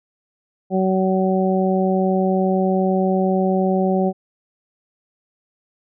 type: harmonic tone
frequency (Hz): 188.5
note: F#3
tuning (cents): +32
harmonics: 1 / 2 / 3 / 4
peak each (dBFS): -18 / -21 / -23 / -24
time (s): 0.7-4.13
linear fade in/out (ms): 50
effects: none